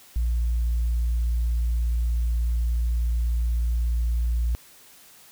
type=tone; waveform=sine; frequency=58.27 Hz; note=A#1; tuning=in tune; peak=-19 dBFS; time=0.16-4.55 s; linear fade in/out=0 ms; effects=tanh soft clip ceiling -18 dBFS + white hiss -51 dBFS RMS until 5.31 s